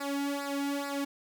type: tone with flanger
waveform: sawtooth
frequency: 281.6 Hz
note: C#4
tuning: 27 cents sharp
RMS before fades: -33 dBFS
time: 0-1.05 s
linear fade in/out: 10 ms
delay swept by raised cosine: 0.31 to 1.71 ms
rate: 2.3 Hz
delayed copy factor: -0.85
effects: none